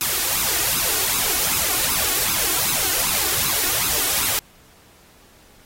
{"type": "noise with flanger", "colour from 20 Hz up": "white", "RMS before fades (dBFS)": -21, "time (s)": [0.01, 4.39], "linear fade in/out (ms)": 0, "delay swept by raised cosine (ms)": [0.77, 2.77], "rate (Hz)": 2.6, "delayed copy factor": 0.75, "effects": ["pink hiss -52 dBFS RMS until 5.65 s", "AAC 48 kbps"]}